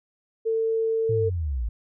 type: tone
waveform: sine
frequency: 448.5 Hz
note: A4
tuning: 33 cents sharp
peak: -21 dBFS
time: 0.45-1.3 s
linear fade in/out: 20 ms
type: linear sweep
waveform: sine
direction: down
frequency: 115.8 to 51.5 Hz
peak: -24 dBFS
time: 1.09-1.69 s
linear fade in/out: 5 ms
effects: none